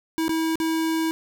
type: tone with dropouts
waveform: square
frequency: 323 Hz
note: E4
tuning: 35 cents flat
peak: -22 dBFS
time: 0.18-1.11 s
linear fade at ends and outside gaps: 0 ms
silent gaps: 0.281-0.293 / 0.556-0.601 s
effects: none